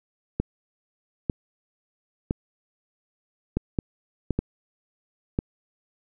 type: clicks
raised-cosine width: 3 ms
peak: -10 dBFS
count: 8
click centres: 0.4 / 1.298 / 2.309 / 3.57 / 3.788 / 4.307 / 4.39 / 5.389 s
effects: none